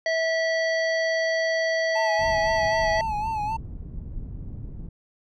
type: harmonic tone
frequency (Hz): 651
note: E5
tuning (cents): -22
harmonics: 1 / 3 / 5 / 7 / 9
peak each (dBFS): -23 / -26 / -41 / -35 / -43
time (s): 0.06-3.01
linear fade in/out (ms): 2
type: tone with vibrato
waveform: triangle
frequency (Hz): 865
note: A5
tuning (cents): -30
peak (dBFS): -23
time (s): 1.95-3.57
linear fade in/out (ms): 10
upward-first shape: sine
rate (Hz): 3.9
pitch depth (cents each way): 69
type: low-pass noise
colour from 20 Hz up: pink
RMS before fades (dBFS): -35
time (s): 2.19-4.89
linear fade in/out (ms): 5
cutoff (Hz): 160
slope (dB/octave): 12
effects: none